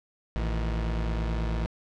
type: tone pair together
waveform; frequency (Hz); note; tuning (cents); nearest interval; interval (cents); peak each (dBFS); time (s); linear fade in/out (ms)
40% pulse; 55.81 / 158.1; A1 / D#3; +25 / +28; octave + tritone; 1803; -26 / -35; 0.36-1.66; 0
effects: low-pass 4000 Hz 12 dB/octave